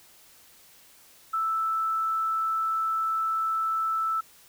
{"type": "tone", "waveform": "sine", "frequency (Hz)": 1318.5, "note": "E6", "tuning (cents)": 0, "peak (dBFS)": -24, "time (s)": [1.33, 4.21], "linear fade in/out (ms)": 10, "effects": ["white hiss -55 dBFS RMS until 4.48 s"]}